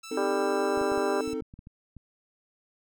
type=tone; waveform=10% pulse; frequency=1323 Hz; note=E6; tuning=6 cents sharp; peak=-33 dBFS; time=0.03-1.34 s; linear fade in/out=10 ms
type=chord; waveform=triangle; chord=A diminished; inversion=first; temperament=equal with one note detuned; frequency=261.6 / 311.1 / 444.9 Hz; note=C4 / Eb4 / A4; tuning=0 / 0 / +19 cents; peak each=-33 / -33 / -30 dBFS; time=0.11-1.41 s; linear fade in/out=5 ms
type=harmonic tone; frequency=197.7 Hz; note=G3; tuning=15 cents sharp; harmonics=2 / 3 / 4 / 5 / 6 / 7 / 8; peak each=-28 / -32 / -34 / -36 / -38 / -39 / -40 dBFS; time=0.17-1.21 s; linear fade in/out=2 ms
type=clicks; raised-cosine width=5 ms; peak=-33 dBFS; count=11; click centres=0.775 / 0.814 / 0.919 / 0.977 / 1.277 / 1.332 / 1.422 / 1.539 / 1.591 / 1.671 / 1.967 s
effects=none